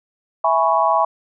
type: chord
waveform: sine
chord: C# minor seventh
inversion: first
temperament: equal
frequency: 659.3 / 830.6 / 987.8 / 1108.7 Hz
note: E5 / G#5 / B5 / C#6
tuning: 0 / 0 / 0 / 0 cents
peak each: -19 dBFS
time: 0.44-1.05 s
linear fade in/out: 5 ms
effects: none